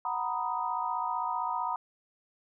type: chord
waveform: sine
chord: B major seventh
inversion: second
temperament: equal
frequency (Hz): 740 / 932.3 / 987.8 / 1244.5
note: F#5 / A#5 / B5 / D#6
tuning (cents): 0 / 0 / 0 / 0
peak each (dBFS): -37 / -33 / -34 / -36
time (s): 0.05-1.76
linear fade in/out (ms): 2
effects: none